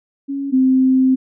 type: tone pair in turn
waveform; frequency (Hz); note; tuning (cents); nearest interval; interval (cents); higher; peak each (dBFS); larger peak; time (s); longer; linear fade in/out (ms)
sine; 277.2 / 260.7; C#4 / C4; 0 / -6; minor second; 106; first; -20 / -10; second; 0.28-0.52 / 0.52-1.16; second; 20
effects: none